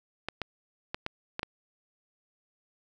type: clicks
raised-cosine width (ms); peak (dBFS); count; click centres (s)
0.3; -16; 6; 0.286 / 0.417 / 0.945 / 1.064 / 1.394 / 1.431
effects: none